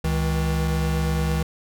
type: tone pair together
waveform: square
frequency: 69.76 / 159.9 Hz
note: C#2 / D#3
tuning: +12 / +48 cents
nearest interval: octave + major second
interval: 1436 cents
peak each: -24 / -24 dBFS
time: 0.04-1.43 s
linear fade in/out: 5 ms
effects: none